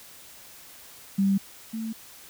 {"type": "tone pair in turn", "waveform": "sine", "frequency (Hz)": [196, 223.3], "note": ["G3", "A3"], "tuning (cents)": [0, 26], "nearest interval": "major second", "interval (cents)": 226, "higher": "second", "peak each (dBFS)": [-19, -29], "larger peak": "first", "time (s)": [[1.18, 1.38], [1.73, 1.93]], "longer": "neither", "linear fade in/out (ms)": 10, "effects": ["white hiss -48 dBFS RMS until 2.29 s"]}